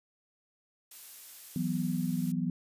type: noise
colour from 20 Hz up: blue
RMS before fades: -47 dBFS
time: 0.91-2.32 s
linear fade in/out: 5 ms
type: chord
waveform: sine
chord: E suspended second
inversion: none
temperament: just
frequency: 164.81 / 185.42 / 247.2 Hz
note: E3 / F#3 / B3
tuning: 0 / +4 / +2 cents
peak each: -33 dBFS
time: 1.56-2.5 s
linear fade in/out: 2 ms
effects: resampled to 32000 Hz